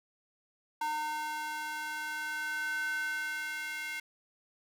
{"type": "tone with high-pass filter sweep", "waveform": "square", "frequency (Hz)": 304.7, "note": "D#4", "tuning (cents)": -36, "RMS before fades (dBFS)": -36, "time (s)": [0.81, 4], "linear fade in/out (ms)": 5, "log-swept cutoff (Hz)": [990, 1900], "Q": 5.6, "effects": []}